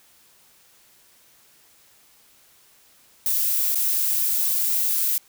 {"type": "noise with dropouts", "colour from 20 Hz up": "violet", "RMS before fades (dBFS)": -22, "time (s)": [3.26, 5.18], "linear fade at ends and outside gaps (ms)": 1, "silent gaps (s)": [3.748, 3.755], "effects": ["white hiss -56 dBFS RMS until 5.28 s"]}